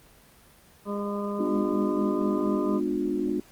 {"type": "harmonic tone", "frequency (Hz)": 203.4, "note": "G#3", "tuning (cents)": -36, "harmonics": [1, 2, 3, 5, 6], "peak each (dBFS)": [-30, -33, -35, -37, -38], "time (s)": [0.85, 2.81], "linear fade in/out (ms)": 50}
{"type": "chord", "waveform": "sine", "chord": "G# diminished seventh", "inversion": "none", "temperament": "just", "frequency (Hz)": [207.7, 249.2, 299, 358.8], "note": ["G#3", "B3", "D4", "F4"], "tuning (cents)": [0, 16, 31, 47], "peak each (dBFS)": [-33, -32, -28, -29], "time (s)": [1.39, 3.4], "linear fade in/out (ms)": 5}
{"effects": ["pink hiss -55 dBFS RMS until 3.51 s", "Opus 24 kbps"]}